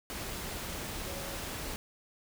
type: tone in noise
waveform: sine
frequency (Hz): 554.4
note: C#5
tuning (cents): 0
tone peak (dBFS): -45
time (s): 1.07-1.36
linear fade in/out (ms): 0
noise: pink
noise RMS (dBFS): -39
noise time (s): 0.1-1.76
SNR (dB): -9
effects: none